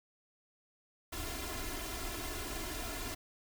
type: noise with comb filter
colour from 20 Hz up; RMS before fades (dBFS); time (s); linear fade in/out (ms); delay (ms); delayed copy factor
pink; -40; 1.12-3.15; 10; 2.9; +1
effects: none